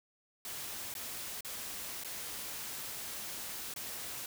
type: noise with dropouts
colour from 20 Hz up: white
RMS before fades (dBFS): -42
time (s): 0.45-4.26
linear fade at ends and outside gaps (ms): 2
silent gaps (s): 0.94-0.951 / 1.408-1.447 / 2.037-2.046 / 3.739-3.761
effects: none